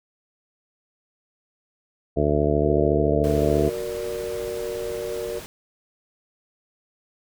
harmonic tone, 73.8 Hz, D2, 9 cents sharp, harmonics 1 / 2 / 3 / 4 / 5 / 6 / 7 / 8 / 9, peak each -26 / -26 / -30 / -26 / -26 / -24 / -31 / -31 / -26 dBFS, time 2.16-3.7 s, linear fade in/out 20 ms
sine chord, Gb augmented, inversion none, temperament equal, 370 / 466.2 / 587.3 Hz, Gb4 / Bb4 / D5, 0 / 0 / 0 cents, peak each -32 / -29 / -33 dBFS, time 2.64-5.4 s, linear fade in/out 20 ms
pink noise, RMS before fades -39 dBFS, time 3.24-5.46 s, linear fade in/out 0 ms
effects none

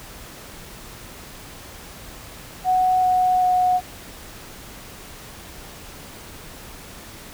sine tone with pitch steps, 740 / 735.3 / 730.7 Hz, F#5 / F#5 / F#5, 0 / -11 / -22 cents, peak -15 dBFS, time 2.64-3.81 s, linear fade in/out 50 ms, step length 390 ms, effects pink hiss -40 dBFS RMS until 7.33 s

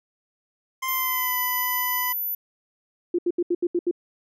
25% pulse tone with pitch glide, 1046.5 to 1000.4 Hz, C6 to B5, 0 to +22 cents, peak -22 dBFS, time 0.82-2.13 s, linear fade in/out 10 ms, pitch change -78 cents, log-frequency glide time 0.92-1.37 s
sine tone, 14000 Hz, A9, 10 cents flat, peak -25 dBFS, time 0.88-2.35 s, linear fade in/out 5 ms
sine tone bursts, 349.2 Hz, F4, in tune, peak -19 dBFS, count 7, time 3.14-3.912 s, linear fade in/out 5 ms, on 46 ms, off 75 ms
effects none

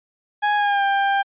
30% pulse tone with pitch glide, 830.6 to 793.1 Hz, G#5 to G5, 0 to +20 cents, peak -14 dBFS, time 0.42-1.23 s, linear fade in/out 20 ms, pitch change -80 cents, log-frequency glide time 0.56-0.84 s, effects resampled to 8000 Hz

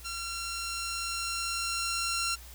10% pulse tone with level ramp, 1369 Hz, F6, 35 cents flat, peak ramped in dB -27 to -20 dBFS, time 0.04-2.36 s, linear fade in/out 20 ms, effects added 60 Hz sine -47 dBFS peak until 2.54 s + white hiss -51 dBFS RMS until 2.54 s

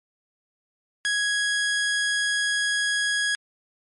sawtooth tone, 1661.2 Hz, G#6, in tune, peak -18 dBFS, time 1.05-3.35 s, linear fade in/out 0 ms, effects MP3 48 kbps

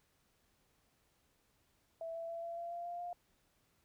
sine tone with pitch steps, 659.3 / 665.4 / 671.6 / 677.8 / 684.1 / 690.5 / 696.9 / 703.4 Hz, E5 / E5 / E5 / E5 / F5 / F5 / F5 / F5, 0 / +16 / +32 / +48 / -36 / -20 / -4 / +12 cents, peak -40 dBFS, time 2.01-3.13 s, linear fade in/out 2 ms, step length 140 ms, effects pink hiss -75 dBFS RMS until 3.84 s

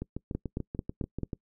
two click trains, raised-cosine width 3 ms, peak -21 / -18 dBFS, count 10 / 5, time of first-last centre 0.02-1.332 / 0.35-1.233 s, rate 6.86 / 4.53 Hz, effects noise-tail reverb RT60 0.1 s tail -24 dB re dry

